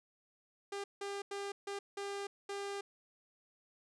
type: tone bursts at uneven times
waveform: sawtooth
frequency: 400 Hz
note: G4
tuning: 35 cents sharp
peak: -35 dBFS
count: 6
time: 0.72-0.84 / 1.01-1.22 / 1.31-1.52 / 1.67-1.79 / 1.97-2.27 / 2.49-2.81 s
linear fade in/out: 5 ms
effects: resampled to 22050 Hz